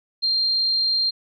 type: tone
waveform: sine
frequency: 4186 Hz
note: C8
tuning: in tune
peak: -18 dBFS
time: 0.22-1.11 s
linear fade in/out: 20 ms
effects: none